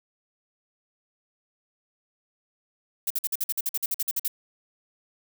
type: noise bursts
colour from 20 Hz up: violet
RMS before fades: -26 dBFS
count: 15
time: 3.07-4.28 s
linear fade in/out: 5 ms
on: 34 ms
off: 50 ms
effects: none